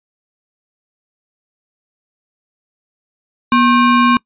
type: ring-modulated tone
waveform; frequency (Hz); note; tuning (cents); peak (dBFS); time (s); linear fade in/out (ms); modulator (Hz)
square; 659.3; E5; 0; -6; 3.52-4.17; 2; 417
effects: noise-tail reverb RT60 0.1 s tail -25 dB re dry + resampled to 8000 Hz